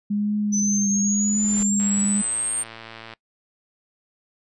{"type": "tone with vibrato", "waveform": "sine", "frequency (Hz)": 205.1, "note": "G#3", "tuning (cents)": -21, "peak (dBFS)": -20, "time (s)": [0.1, 2.22], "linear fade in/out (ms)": 10, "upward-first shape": "triangle", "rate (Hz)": 0.94, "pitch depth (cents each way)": 39}
{"type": "exponential sweep", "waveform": "sine", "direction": "up", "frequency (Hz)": [6000, 8740], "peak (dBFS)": -22, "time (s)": [0.52, 2.64], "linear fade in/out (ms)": 20}
{"type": "noise with exponential growth", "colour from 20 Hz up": "pink", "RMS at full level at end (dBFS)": -34, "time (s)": [0.84, 1.63], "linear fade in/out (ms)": 1, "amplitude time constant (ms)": 170}
{"type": "click train", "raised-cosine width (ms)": 0.3, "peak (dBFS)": -22, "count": 152, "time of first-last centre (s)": [1.8, 3.136], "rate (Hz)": 113}
{"effects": ["noise-tail reverb RT60 0.1 s tail -22 dB re dry", "resampled to 22050 Hz"]}